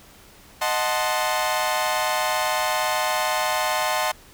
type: chord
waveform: sawtooth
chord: D# diminished seventh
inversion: none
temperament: equal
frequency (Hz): 622.3 / 740 / 880 / 1046.5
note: D#5 / F#5 / A5 / C6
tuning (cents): 0 / 0 / 0 / 0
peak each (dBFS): -23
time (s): 0.61-4.12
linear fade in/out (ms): 10
effects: pink hiss -49 dBFS RMS until 4.33 s